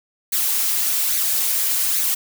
blue noise with flanger, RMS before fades -20 dBFS, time 0.32-2.15 s, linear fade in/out 10 ms, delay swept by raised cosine 0.47 to 4.87 ms, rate 1.2 Hz, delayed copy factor +0.5, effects none

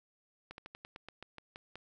slowing click train, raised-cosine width 0.3 ms, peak -30 dBFS, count 11, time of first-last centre 0.51-1.756 s, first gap 71 ms, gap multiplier 1.12, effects none

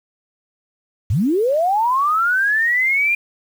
sine linear sweep, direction up, 77.78 to 2420 Hz, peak -14 dBFS, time 1.1-3.15 s, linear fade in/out 5 ms, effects 7-bit

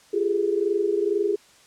sine tone cluster, 344.5 / 404.7 / 426.9 Hz, F4 / G#4 / G#4, -24 / -45 / +48 cents, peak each -27 / -22 / -27 dBFS, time 0.13-1.36 s, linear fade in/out 10 ms, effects white hiss -54 dBFS RMS until 1.66 s + low-pass 8000 Hz 12 dB/octave

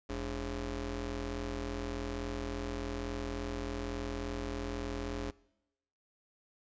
20% pulse ring-modulated tone, 123.47 Hz, B2, in tune, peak -28 dBFS, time 0.09-5.31 s, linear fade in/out 10 ms, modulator 164 Hz, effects noise-tail reverb RT60 0.9 s tail -23 dB re dry + resampled to 16000 Hz

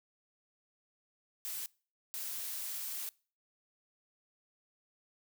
blue noise bursts at uneven times, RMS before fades -40 dBFS, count 2, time 1.45-1.66 / 2.14-3.09 s, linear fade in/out 0 ms, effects noise-tail reverb RT60 0.4 s tail -24 dB re dry

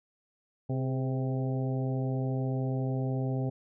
harmonic tone with a mistuned harmonic, 130.6 Hz, C3, 3 cents flat, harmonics 1 / 2 / 3 / 4 / 5 / 6, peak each -29 / -35 / -39 / -41 / -43 / -45 dBFS, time 0.69-3.5 s, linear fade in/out 10 ms, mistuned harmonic 3, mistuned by +52 cents, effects none

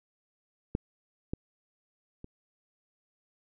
clicks, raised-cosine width 3 ms, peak -15 / -19 / -30 dBFS, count 3, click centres 0.751 / 1.335 / 2.244 s, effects none

